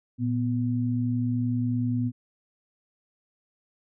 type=tone pair together; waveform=sine; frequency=116.54 / 246.9 Hz; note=A#2 / B3; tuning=0 / 0 cents; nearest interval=octave + minor second; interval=1300 cents; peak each=-26 dBFS; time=0.18-2.12 s; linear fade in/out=50 ms; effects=none